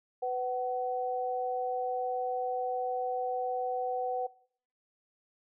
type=tone pair together; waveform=sine; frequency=500 / 753.1 Hz; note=B4 / F#5; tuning=+21 / +30 cents; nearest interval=perfect fifth; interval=709 cents; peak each=-33 / -32 dBFS; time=0.22-4.27 s; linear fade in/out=10 ms; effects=noise-tail reverb RT60 0.6 s tail -23 dB re dry